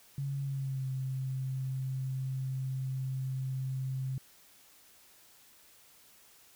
sine tone with pitch glide, 138.59 to 131.8 Hz, C#3 to C3, 0 to +13 cents, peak -32 dBFS, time 0.18-4.18 s, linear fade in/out 2 ms, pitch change -87 cents, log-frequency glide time 0.41-0.87 s, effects white hiss -60 dBFS RMS until 6.55 s

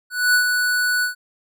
square tone with ADSR envelope, 1480 Hz, F#6, in tune, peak -13 dBFS, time 0.1-1.15 s, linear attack 240 ms, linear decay 98 ms, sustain -5 dB, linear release 120 ms, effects none

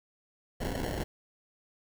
pink noise with sample-and-hold, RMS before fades -34 dBFS, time 0.6-1.04 s, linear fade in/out 10 ms, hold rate 1225 Hz, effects none

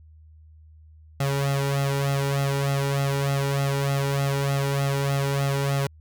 sawtooth tone with flanger, 139 Hz, C#3, 5 cents sharp, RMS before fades -24 dBFS, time 1.2-5.87 s, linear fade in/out 5 ms, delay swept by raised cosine 1.5 to 2.15 ms, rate 3.3 Hz, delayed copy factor +0.85, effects added 78 Hz sine -47 dBFS peak until 6 s

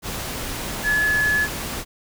sine tone in noise, 1708 Hz, G#6, 48 cents sharp, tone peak -17 dBFS, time 0.83-1.48 s, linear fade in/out 50 ms, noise pink, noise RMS -29 dBFS, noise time 0.02-1.85 s, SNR +9 dB, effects none

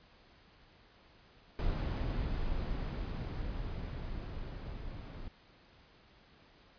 brown noise with level ramp, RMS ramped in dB -33 to -44 dBFS, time 1.59-5.28 s, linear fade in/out 0 ms, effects pink hiss -62 dBFS RMS until 6.78 s + resampled to 11025 Hz

